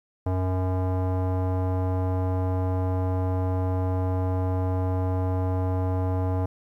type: tone with low-pass filter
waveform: square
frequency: 92.5 Hz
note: F#2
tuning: in tune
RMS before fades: -25 dBFS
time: 0.26-6.46 s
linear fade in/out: 5 ms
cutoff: 830 Hz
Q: 1.8
effects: 10-bit